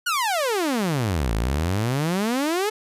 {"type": "exponential two-way sweep", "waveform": "sawtooth", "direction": "down then up", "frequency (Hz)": [1500, 51.91, 440.5], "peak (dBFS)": -17, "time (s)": [0.06, 2.7], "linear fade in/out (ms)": 10, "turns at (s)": 1.34, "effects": ["resampled to 32000 Hz"]}